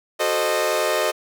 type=chord; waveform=sawtooth; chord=F# diminished seventh; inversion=none; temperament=equal with one note detuned; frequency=370 / 440 / 523.3 / 615.8 Hz; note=F#4 / A4 / C5 / Eb5; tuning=0 / 0 / 0 / -18 cents; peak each=-24 / -22 / -22 / -18 dBFS; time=0.19-1.12 s; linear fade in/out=20 ms; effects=none

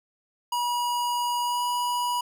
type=tone with pitch glide; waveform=square; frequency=966 to 973.8 Hz; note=B5 to B5; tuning=-39 to -25 cents; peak=-25 dBFS; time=0.52-2.21 s; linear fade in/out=5 ms; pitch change=+14 cents; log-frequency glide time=1.43-1.63 s; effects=none

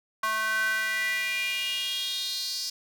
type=tone with high-pass filter sweep; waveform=square; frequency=218.4 Hz; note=A3; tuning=13 cents flat; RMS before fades=-29 dBFS; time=0.23-2.7 s; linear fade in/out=5 ms; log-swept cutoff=1200 to 5000 Hz; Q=5.5; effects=none

